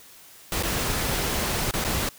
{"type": "noise with dropouts", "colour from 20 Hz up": "pink", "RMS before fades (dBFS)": -26, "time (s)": [0.52, 2.09], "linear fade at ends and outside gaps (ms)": 2, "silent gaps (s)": [[0.627, 0.633], [1.711, 1.737], [1.842, 1.847]], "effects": ["white hiss -49 dBFS RMS until 2.18 s"]}